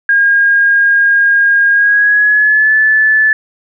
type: tone with pitch glide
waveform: sine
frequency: 1623 to 1739.5 Hz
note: G#6 to A6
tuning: -40 to -20 cents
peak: -6 dBFS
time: 0.09-3.33 s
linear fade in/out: 2 ms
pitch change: +120 cents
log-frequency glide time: 1.71-2.74 s
effects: none